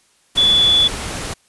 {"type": "tone in noise", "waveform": "sine", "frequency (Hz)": 3442, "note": "A7", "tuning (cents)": -39, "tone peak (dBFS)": -10, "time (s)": [0.37, 0.88], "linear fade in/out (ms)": 10, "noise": "pink", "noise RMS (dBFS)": -26, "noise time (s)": [0.35, 1.34], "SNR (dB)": 13, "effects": ["white hiss -57 dBFS RMS until 1.48 s", "resampled to 24000 Hz"]}